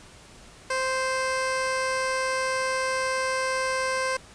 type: tone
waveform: 15% pulse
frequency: 522 Hz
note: C5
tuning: 4 cents flat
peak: -18 dBFS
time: 0.7-4.17 s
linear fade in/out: 5 ms
effects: pink hiss -49 dBFS RMS until 4.34 s + resampled to 22050 Hz